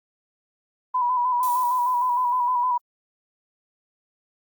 sine tone with vibrato, 987.8 Hz, B5, in tune, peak -19 dBFS, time 0.94-2.78 s, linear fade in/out 10 ms, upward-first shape square, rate 6.5 Hz, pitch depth 36 cents each way
violet noise with exponential decay, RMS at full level -32 dBFS, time 1.43-2.81 s, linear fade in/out 1 ms, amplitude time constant 300 ms
effects Opus 24 kbps

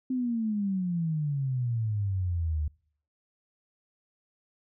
sine exponential sweep, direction down, 261.5 to 73.42 Hz, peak -26 dBFS, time 0.1-2.68 s, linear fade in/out 5 ms, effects noise-tail reverb RT60 0.6 s tail -26 dB re dry

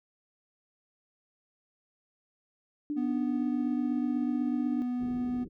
sine tone with tremolo, 295.1 Hz, D4, 8 cents sharp, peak -28 dBFS, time 2.9-4.82 s, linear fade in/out 0 ms, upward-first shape triangle, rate 16 Hz, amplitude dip 50%
triangle tone, 246.9 Hz, B3, in tune, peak -27 dBFS, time 2.96-5.45 s, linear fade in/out 20 ms
white low-pass noise, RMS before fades -45 dBFS, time 4.99-5.49 s, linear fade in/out 20 ms, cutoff 390 Hz, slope 48 dB/octave
effects none

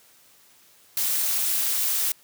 blue noise with amplitude modulation, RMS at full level -21 dBFS, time 0.97-2.12 s, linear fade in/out 2 ms, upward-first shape sine, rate 300 Hz, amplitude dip 70%, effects white hiss -56 dBFS RMS until 2.23 s + high-pass 80 Hz 12 dB/octave

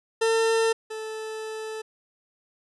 40% pulse tone pair in turn, 451.3 / 437.7 Hz, A4 / A4, +44 / -9 cents, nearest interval minor second, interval 53 cents, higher first, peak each -19 / -31 dBFS, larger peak first, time 0.21-0.73 / 0.9-1.82 s, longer second, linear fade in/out 10 ms, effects resampled to 24000 Hz

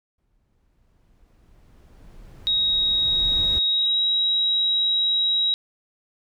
brown noise with exponential growth, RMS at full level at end -29 dBFS, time 0.18-3.59 s, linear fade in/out 5 ms, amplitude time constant 740 ms
sine tone with pitch glide, 3788 to 3841 Hz, A#7 to B7, +27 to -49 cents, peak -18 dBFS, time 2.47-5.54 s, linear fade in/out 0 ms, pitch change +24 cents, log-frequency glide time 3.66-3.99 s
effects none

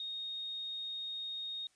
sine tone, 3717 Hz, A#7, 6 cents flat, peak -38 dBFS, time 0-1.67 s, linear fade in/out 2 ms, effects white hiss -71 dBFS RMS until 1.75 s + resampled to 22050 Hz

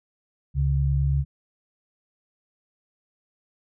sine tone pair together, 69.66 / 138.59 Hz, C#2 / C#3, +9 / 0 cents, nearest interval octave, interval 1191 cents, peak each -22 / -22 dBFS, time 0.54-1.25 s, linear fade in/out 50 ms, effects none

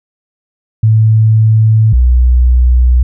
sine tone pair in turn, 110 / 61.74 Hz, A2 / B1, 0 / 0 cents, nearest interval minor seventh, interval 1000 cents, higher first, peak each -4 dBFS, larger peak neither, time 0.83-1.93 / 1.93-3.03 s, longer neither, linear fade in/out 5 ms, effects none

